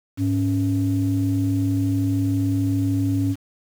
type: tone pair together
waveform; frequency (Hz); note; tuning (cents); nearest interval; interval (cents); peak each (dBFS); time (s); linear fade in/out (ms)
sine; 103.83 / 278.1; G#2 / C#4; 0 / +6; octave + perfect fourth; 1706; -20; 0.17-3.36; 50
effects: tanh soft clip ceiling -12 dBFS + 7-bit